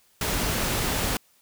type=noise; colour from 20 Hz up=pink; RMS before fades=-26 dBFS; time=0.21-1.17 s; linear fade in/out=2 ms; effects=white hiss -62 dBFS RMS until 1.41 s